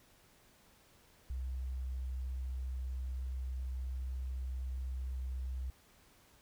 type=tone; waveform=sine; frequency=64.2 Hz; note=C2; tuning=32 cents flat; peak=-36 dBFS; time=1.3-5.7 s; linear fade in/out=0 ms; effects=pink hiss -65 dBFS RMS until 6.41 s